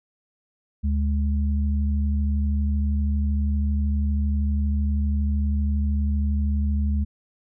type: tone pair together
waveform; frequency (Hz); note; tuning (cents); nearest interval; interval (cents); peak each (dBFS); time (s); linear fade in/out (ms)
sine; 73.65 / 208.3; D2 / G#3; +6 / +5; octave + tritone; 1799; -20 / -28; 0.83-7.05; 20
effects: none